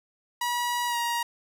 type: tone with pitch glide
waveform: sawtooth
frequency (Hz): 966 to 945.6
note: B5 to A#5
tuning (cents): -39 to +24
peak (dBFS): -22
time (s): 0.41-1.23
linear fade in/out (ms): 5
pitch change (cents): -37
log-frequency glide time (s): 0.87-0.97
effects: none